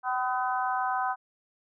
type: harmonic tone with a mistuned harmonic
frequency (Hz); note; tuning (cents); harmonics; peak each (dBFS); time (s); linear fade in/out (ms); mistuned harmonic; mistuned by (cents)
252.2; B3; +36; 3 / 4 / 5 / 6; -29 / -31 / -33 / -35; 0.03-1.16; 50; 3; +15
effects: none